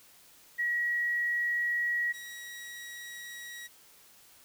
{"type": "tone pair in turn", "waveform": ["sine", "sawtooth"], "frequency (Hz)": [1913, 1913], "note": ["A#6", "A#6"], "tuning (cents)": [44, 44], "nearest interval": "unison", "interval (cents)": 0, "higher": "neither", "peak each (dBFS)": [-27, -38], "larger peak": "first", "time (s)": [[0.58, 2.13], [2.13, 3.68]], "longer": "neither", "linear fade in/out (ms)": 20, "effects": ["white hiss -58 dBFS RMS until 4.44 s"]}